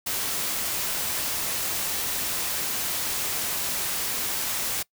white noise, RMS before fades -28 dBFS, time 0.06-4.83 s, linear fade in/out 10 ms, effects noise-tail reverb RT60 0.1 s tail -23 dB re dry

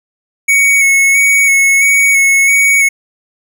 square tone with vibrato, 2217 Hz, C#7, in tune, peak -7 dBFS, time 0.48-2.89 s, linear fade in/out 10 ms, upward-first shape square, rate 1.5 Hz, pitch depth 19 cents each way, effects none

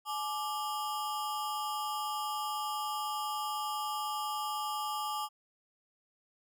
square ring-modulated tone, 1013 Hz, B5, 44 cents sharp, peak -31 dBFS, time 0.05-5.29 s, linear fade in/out 50 ms, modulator 165 Hz, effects none

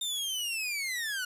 sawtooth linear sweep, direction down, 3648 to 1435 Hz, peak -28 dBFS, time 0.01-1.25 s, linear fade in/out 5 ms, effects resampled to 32000 Hz + 9-bit

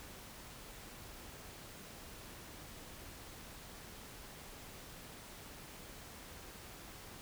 silence, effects pink hiss -52 dBFS RMS until 7.21 s

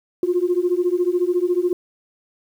sine beating tone pair, 349.2 / 363.2 Hz, F4 / F#4, 0 / -32 cents, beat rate 14 Hz, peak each -19 dBFS, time 0.23-1.73 s, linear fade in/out 2 ms, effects tanh soft clip ceiling -9 dBFS + 8-bit

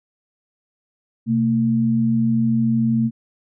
sine tone pair together, 127.06 / 226.6 Hz, B2 / A#3, +50 / -49 cents, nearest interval minor seventh, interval 1001 cents, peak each -22 / -16 dBFS, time 1.26-3.11 s, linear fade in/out 50 ms, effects none

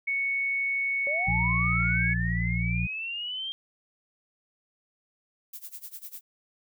sine tone, 2217 Hz, C#7, in tune, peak -25 dBFS, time 0.07-2.14 s, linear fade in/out 10 ms
sine linear sweep, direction up, 554.4 to 3207 Hz, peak -31 dBFS, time 1.07-3.52 s, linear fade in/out 0 ms
harmonic tone, 58.2 Hz, A#1, 2 cents flat, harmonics 1 / 2 / 3, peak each -30 / -29 / -30 dBFS, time 1.27-2.87 s, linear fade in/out 10 ms
violet noise with tremolo, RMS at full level -39 dBFS, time 5.53-6.21 s, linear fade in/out 5 ms, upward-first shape sine, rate 10 Hz, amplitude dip 90%
effects none

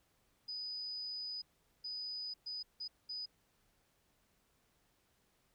sine tone bursts at uneven times, 4978 Hz, D#8, in tune, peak -40 dBFS, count 5, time 0.48-1.42 / 1.84-2.34 / 2.46-2.63 / 2.8-2.88 / 3.09-3.26 s, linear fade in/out 10 ms, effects pink hiss -75 dBFS RMS until 5.54 s

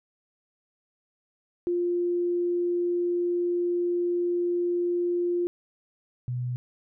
sine tone pair in turn, 350.3 / 123.85 Hz, F4 / B2, +5 / +5 cents, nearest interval octave + tritone, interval 1800 cents, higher first, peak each -23 / -27 dBFS, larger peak first, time 1.67-5.47 / 6.28-6.56 s, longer first, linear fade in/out 0 ms, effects none

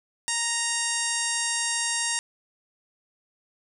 harmonic tone, 932.3 Hz, A#5, in tune, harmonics 1 / 2 / 3 / 4 / 5 / 6 / 7 / 8 / 9 / 10, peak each -36 / -32 / -35 / -36 / -36 / -33 / -35 / -32 / -35 / -32 dBFS, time 0.28-2.19 s, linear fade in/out 0 ms, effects none

